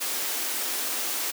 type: high-pass noise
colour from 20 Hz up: white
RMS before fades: -29 dBFS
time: 0-1.32 s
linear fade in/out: 20 ms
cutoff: 230 Hz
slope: 96 dB/octave
effects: none